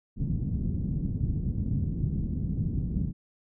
white low-pass noise, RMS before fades -29 dBFS, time 0.16-3.13 s, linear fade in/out 50 ms, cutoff 200 Hz, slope 24 dB/octave, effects none

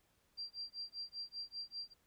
sine tone with tremolo, 4731 Hz, D8, 12 cents sharp, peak -40 dBFS, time 0.37-1.94 s, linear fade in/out 20 ms, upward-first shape sine, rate 5.1 Hz, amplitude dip 100%, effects pink hiss -75 dBFS RMS until 2.06 s

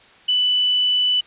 sine tone with quantisation, 2984 Hz, F#7, 14 cents sharp, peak -15 dBFS, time 0.28-1.21 s, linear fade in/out 10 ms, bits 7, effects white hiss -49 dBFS RMS until 1.26 s + resampled to 8000 Hz

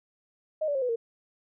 sine tone with pitch steps, 622.3 / 577.3 / 535.5 / 496.8 / 460.8 Hz, D#5 / D5 / C5 / B4 / A#4, 0 / -30 / +40 / +10 / -20 cents, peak -25 dBFS, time 0.61-0.96 s, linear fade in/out 10 ms, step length 70 ms, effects none

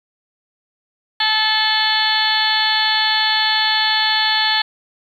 harmonic tone, 434.3 Hz, A4, 23 cents flat, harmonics 2 / 3 / 4 / 5 / 6 / 7 / 8 / 9 / 10, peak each -21 / -31 / -20 / -27 / -32 / -24 / -21 / -29 / -20 dBFS, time 1.2-4.62 s, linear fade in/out 5 ms, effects 8-bit

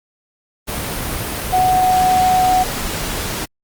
sine tone in noise, 740 Hz, F#5, in tune, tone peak -11 dBFS, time 1.52-2.64 s, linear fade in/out 20 ms, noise pink, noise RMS -23 dBFS, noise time 0.67-3.46 s, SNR +9 dB, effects Opus 32 kbps

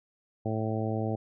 harmonic tone, 110 Hz, A2, in tune, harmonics 1 / 2 / 3 / 4 / 5 / 6 / 7, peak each -31 / -34 / -36 / -37 / -38 / -39 / -39 dBFS, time 0.45-1.16 s, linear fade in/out 10 ms, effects none

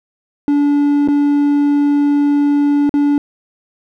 triangle tone with dropouts, 288.4 Hz, D4, 31 cents flat, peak -8 dBFS, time 0.48-3.18 s, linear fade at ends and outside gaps 1 ms, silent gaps 1.076-1.085 / 2.894-2.94 s, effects none

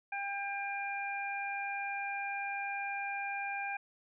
harmonic tone, 799 Hz, G5, 33 cents sharp, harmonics 1 / 2 / 3, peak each -38 / -41 / -39 dBFS, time 0.12-3.77 s, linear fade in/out 5 ms, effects none

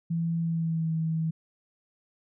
sine tone with pitch glide, 166.5 to 161.11 Hz, E3 to E3, +18 to -39 cents, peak -25 dBFS, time 0.1-1.31 s, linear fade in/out 10 ms, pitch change -57 cents, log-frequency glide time 0.4-0.92 s, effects none

